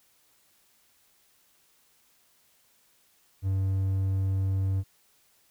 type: tone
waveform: triangle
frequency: 96 Hz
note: G2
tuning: 36 cents flat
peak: -22 dBFS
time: 3.42-4.84 s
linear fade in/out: 50 ms
effects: white hiss -65 dBFS RMS until 5.5 s